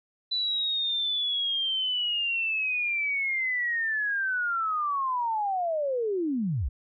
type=linear sweep; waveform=sine; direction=down; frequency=3992 to 49 Hz; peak=-25 dBFS; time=0.31-6.69 s; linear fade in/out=10 ms; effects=none